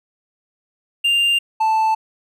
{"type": "tone pair in turn", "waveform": "triangle", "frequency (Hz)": [2794, 880.1], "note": ["F7", "A5"], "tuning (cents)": [0, 0], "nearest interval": "octave + minor sixth", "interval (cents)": 2000, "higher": "first", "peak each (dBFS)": -12, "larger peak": "neither", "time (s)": [[1.04, 1.39], [1.6, 1.95]], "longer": "neither", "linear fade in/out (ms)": 10, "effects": []}